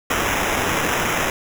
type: noise with sample-and-hold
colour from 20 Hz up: violet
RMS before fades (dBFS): -21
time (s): 0.1-1.3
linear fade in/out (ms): 2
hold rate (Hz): 4410
effects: none